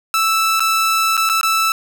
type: tone with dropouts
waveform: sawtooth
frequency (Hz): 1318.5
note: E6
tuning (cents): 0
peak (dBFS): -10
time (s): 0.14-1.72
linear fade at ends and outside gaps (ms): 1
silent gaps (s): 0.596-0.604 / 1.169-1.176 / 1.291-1.297 / 1.412-1.431
effects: none